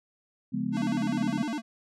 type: chord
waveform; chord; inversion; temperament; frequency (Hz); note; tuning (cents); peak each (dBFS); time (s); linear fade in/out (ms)
sine; C# dominant seventh; none; just; 138.59 / 173.24 / 207.9 / 249.5; C#3 / E#3 / G#3 / B3; 0 / -14 / +2 / +18; -37 / -35 / -31 / -31; 0.52-1.44; 20
type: tone with vibrato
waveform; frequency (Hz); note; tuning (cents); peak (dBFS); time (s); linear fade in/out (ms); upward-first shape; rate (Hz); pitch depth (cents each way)
square; 260.5; C4; -7; -30; 0.72-1.62; 50; square; 9.9; 240
effects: low-pass 7000 Hz 12 dB/octave